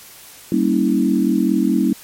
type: chord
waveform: sine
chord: G diminished seventh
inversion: none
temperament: equal with one note detuned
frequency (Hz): 196 / 233.1 / 277.2 / 322.3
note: G3 / Bb3 / Db4 / Fb4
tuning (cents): 0 / 0 / 0 / -39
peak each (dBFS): -19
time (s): 0.52-1.93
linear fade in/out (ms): 2
effects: white hiss -41 dBFS RMS until 2.03 s + MP3 64 kbps